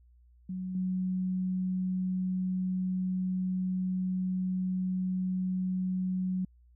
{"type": "tone with level steps", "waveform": "sine", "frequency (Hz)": 185, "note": "F#3", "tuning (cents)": 0, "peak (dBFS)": [-33, -28], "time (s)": [0.49, 6.45], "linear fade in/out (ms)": 5, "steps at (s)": 0.75, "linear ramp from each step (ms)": 2, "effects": ["added 60 Hz sine -57 dBFS peak until 6.75 s"]}